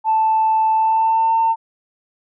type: tone with pitch glide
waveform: sine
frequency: 880 to 903.2 Hz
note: A5 to A5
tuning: 0 to +45 cents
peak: -12 dBFS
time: 0.04-1.56 s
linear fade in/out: 50 ms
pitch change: +45 cents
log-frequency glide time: 0.74-1.33 s
effects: tanh soft clip ceiling -8 dBFS